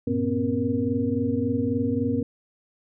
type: tone cluster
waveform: sine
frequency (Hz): 98.2 / 117.1 / 244.3 / 267.9 / 470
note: G2 / A#2 / B3 / C4 / A#4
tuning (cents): +4 / +8 / -19 / +41 / +14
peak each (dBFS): -31 / -33 / -26 / -26 / -29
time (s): 0.07-2.23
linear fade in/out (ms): 5
effects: none